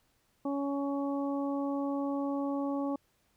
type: harmonic tone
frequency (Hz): 280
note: C#4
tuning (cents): +18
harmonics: 1 / 2 / 3 / 4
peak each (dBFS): -31 / -37 / -41 / -43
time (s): 0.45-2.96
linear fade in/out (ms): 5
effects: pink hiss -72 dBFS RMS until 3.36 s